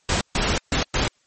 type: noise bursts at uneven times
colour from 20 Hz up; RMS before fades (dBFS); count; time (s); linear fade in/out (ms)
pink; -21; 4; 0.09-0.21 / 0.35-0.58 / 0.72-0.83 / 0.94-1.08; 2
effects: white hiss -64 dBFS RMS until 1.26 s + MP3 32 kbps